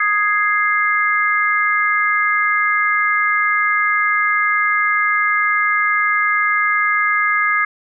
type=chord; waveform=sine; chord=Ab major; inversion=second; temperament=equal; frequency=1244.5 / 1661.2 / 2093 Hz; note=Eb6 / Ab6 / C7; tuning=0 / 0 / 0 cents; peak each=-18 dBFS; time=0-7.65 s; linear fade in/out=5 ms; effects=none